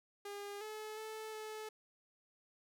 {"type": "tone with pitch steps", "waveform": "sawtooth", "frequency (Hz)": [405.8, 430.5, 436.9, 432.5], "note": ["G#4", "A4", "A4", "A4"], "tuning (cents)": [-40, -38, -12, -30], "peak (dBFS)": -40, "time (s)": [0.25, 1.69], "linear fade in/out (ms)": 5, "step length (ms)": 360, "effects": []}